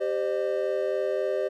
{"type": "chord", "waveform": "triangle", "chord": "C minor", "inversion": "second", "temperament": "equal with one note detuned", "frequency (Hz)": [392, 523.3, 607], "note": ["G4", "C5", "Eb5"], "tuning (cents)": [0, 0, -43], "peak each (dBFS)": -27, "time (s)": [0, 1.49], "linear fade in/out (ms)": 20, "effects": []}